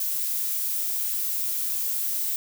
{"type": "noise", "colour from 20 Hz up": "violet", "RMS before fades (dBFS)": -27, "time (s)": [0, 2.36], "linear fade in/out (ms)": 2, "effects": []}